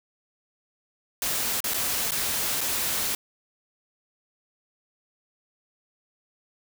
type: noise with dropouts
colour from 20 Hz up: white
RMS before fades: -27 dBFS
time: 1.22-3.15 s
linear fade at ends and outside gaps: 2 ms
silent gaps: 1.604-1.641 / 1.737-1.742 / 2.109-2.118 / 2.608-2.612 s
effects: none